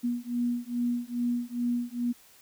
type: beating tone pair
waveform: sine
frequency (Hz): 240 / 242.4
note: B3 / B3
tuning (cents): -49 / -32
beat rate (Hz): 2.4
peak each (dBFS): -30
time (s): 0.03-2.13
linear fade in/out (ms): 20
effects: white hiss -57 dBFS RMS until 2.41 s